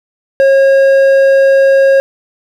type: tone with hard clipping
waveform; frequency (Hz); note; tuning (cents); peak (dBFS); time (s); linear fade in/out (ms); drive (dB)
sine; 543; C#5; -36; -6; 0.4-2; 0; 6
effects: none